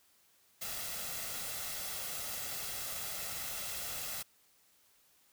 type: noise with comb filter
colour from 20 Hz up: white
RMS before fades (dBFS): -40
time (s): 0.61-4.23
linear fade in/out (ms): 10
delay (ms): 1.5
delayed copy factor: +0.5
effects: white hiss -68 dBFS RMS until 5.32 s